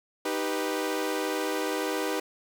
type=chord; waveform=sawtooth; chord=Eb augmented; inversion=none; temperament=equal; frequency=311.1 / 392 / 493.9 Hz; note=Eb4 / G4 / B4; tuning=0 / 0 / 0 cents; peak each=-28 dBFS; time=0.25-2.2 s; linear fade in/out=5 ms; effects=none